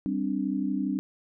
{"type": "chord", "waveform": "sine", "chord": "G suspended fourth", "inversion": "none", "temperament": "equal", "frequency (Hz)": [196, 261.6, 293.7], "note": ["G3", "C4", "D4"], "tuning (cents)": [0, 0, 0], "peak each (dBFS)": -30, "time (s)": [0.06, 0.99], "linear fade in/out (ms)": 0, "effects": []}